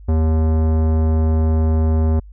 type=tone with tanh clipping; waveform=sine; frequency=79.4 Hz; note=D#2; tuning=36 cents sharp; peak=-15 dBFS; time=0.08-2.2 s; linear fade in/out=10 ms; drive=18 dB; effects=added 50 Hz sine -36 dBFS peak until 2.32 s